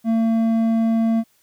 sine tone with hard clipping, 226.1 Hz, A3, 47 cents sharp, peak -17 dBFS, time 0.04-1.24 s, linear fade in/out 50 ms, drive 6 dB, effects white hiss -61 dBFS RMS until 1.42 s

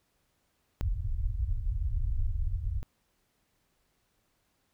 pink low-pass noise, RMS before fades -30 dBFS, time 0.81-2.83 s, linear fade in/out 0 ms, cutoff 100 Hz, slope 48 dB/octave, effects pink hiss -74 dBFS RMS until 4.73 s

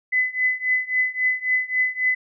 sine tone with tremolo, 2014 Hz, B6, 33 cents sharp, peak -15 dBFS, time 0.12-2.15 s, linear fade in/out 10 ms, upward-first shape triangle, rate 3.7 Hz, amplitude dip 95%, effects none

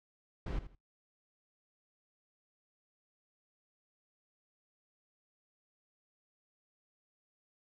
brown noise with echo, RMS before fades -36 dBFS, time 0.46-0.59 s, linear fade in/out 5 ms, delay 81 ms, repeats 2, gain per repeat -13 dB, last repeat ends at 0.752 s, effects noise-tail reverb RT60 0.2 s tail -25 dB re dry + low-pass 4000 Hz 12 dB/octave

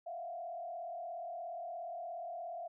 sine tone with frequency modulation, 690 Hz, F5, 21 cents flat, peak -40 dBFS, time 0.06-2.68 s, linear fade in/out 10 ms, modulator 37 Hz, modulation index 1, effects none

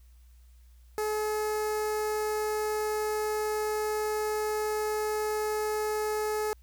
sawtooth tone with notch filter, 426.8 Hz, G#4, 47 cents sharp, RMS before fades -30 dBFS, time 0.98-6.53 s, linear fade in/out 0 ms, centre 3200 Hz, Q 0.94, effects added 60 Hz sine -52 dBFS peak until 6.62 s + white hiss -69 dBFS RMS until 6.62 s

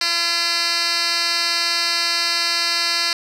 10% pulse tone with band-pass filter, 340.6 Hz, F4, 43 cents flat, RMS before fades -20 dBFS, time 0.01-3.13 s, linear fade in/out 2 ms, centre 4100 Hz, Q 3, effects none

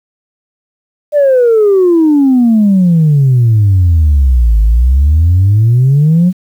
sine exponential two-way sweep, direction down then up, 603 to 51.91 to 187.3 Hz, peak -3 dBFS, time 1.12-6.33 s, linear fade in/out 50 ms, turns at 4.61 s, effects tanh soft clip ceiling -2 dBFS + 7-bit

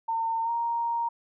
sine tone with pitch glide, 908 to 933.5 Hz, A#5 to A#5, -46 to +2 cents, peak -25 dBFS, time 0.08-1.09 s, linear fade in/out 10 ms, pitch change +48 cents, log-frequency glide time 0.44-0.5 s, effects none

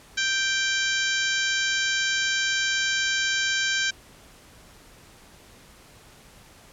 harmonic tone, 784 Hz, G5, in tune, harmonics 2 / 3 / 4 / 5 / 6 / 7 / 8 / 9, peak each -25 / -31 / -30 / -32 / -36 / -34 / -34 / -36 dBFS, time 0.17-3.91 s, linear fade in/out 10 ms, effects pink hiss -51 dBFS RMS until 6.72 s + low-pass 12000 Hz 12 dB/octave

